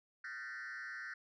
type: tone with frequency modulation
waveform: sine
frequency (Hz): 1661.2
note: G#6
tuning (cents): 0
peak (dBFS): -40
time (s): 0.24-1.14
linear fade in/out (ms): 5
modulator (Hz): 128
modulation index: 2
effects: tanh soft clip ceiling -42 dBFS